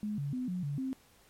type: tone with pitch steps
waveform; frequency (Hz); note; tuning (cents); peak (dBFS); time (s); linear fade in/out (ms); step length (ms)
sine; 210.4 / 141.8 / 252.9 / 180.8 / 143 / 263.4; G#3 / C#3 / B3 / F#3 / D3 / C4; +23 / +40 / +41 / -40 / -46 / +12; -32; 0.03-0.93; 0; 150
effects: pink hiss -63 dBFS RMS until 1.29 s + MP3 64 kbps